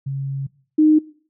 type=tone pair in turn; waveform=sine; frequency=136.9 / 308.1 Hz; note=C#3 / D#4; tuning=-21 / -17 cents; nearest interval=octave + major second; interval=1404 cents; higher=second; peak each=-22 / -10 dBFS; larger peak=second; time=0.06-0.47 / 0.78-0.99 s; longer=first; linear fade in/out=10 ms; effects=noise-tail reverb RT60 0.5 s tail -21 dB re dry